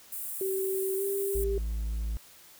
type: high-pass noise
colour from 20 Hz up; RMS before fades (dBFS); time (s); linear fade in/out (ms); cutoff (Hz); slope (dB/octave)
white; -37; 0.12-1.44; 5; 8200; 48
type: tone with pitch glide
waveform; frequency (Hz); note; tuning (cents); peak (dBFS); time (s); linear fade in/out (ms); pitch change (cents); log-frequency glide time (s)
sine; 383.2 to 394.9; G4 to G4; -39 to +13; -28; 0.41-1.58; 2; +52; 0.97-1.03
type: tone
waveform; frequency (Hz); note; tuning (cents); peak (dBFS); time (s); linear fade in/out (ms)
triangle; 55; A1; 0; -27; 1.35-2.17; 0
effects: white hiss -54 dBFS RMS until 2.59 s